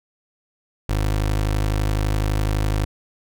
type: tone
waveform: 25% pulse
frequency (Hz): 51.91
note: G#1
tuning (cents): 0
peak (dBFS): -15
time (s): 0.89-2.85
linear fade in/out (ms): 5
effects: none